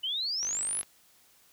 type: exponential sweep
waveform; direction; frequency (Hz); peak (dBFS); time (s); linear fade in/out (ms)
sine; up; 2948 to 11160; -29; 0.03-0.82; 10
type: click train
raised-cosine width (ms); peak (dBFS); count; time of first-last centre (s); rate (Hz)
0.2; -25; 21; 0.43-0.831; 49.9
effects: white hiss -62 dBFS RMS until 1.52 s